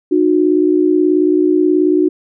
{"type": "tone pair together", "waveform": "sine", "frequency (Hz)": [305.4, 363.9], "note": ["D#4", "F#4"], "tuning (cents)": [-32, -29], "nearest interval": "minor third", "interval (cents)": 303, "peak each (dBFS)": -12, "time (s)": [0.11, 2.09], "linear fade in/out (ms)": 10, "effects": []}